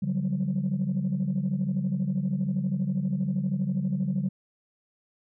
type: tone cluster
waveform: sine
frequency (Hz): 143.1 / 182 / 194.5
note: D3 / F#3 / G3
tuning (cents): -45 / -28 / -13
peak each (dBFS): -29 / -28 / -27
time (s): 0.02-4.29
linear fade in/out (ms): 10
effects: tanh soft clip ceiling -19 dBFS